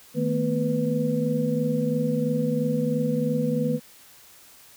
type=tone cluster; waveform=sine; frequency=156.3 / 222 / 245 / 494.5 Hz; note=D#3 / A3 / B3 / B4; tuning=+8 / +16 / -14 / +2 cents; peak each=-27 dBFS; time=0.14-3.8 s; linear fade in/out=50 ms; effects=white hiss -51 dBFS RMS until 4.76 s